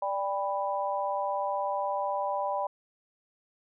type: chord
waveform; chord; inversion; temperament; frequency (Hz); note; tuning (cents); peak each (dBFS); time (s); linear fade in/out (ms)
sine; G major; second; equal with one note detuned; 587.3 / 795.9 / 987.8; D5 / G5 / B5; 0 / +26 / 0; -32; 0.02-2.67; 5
effects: none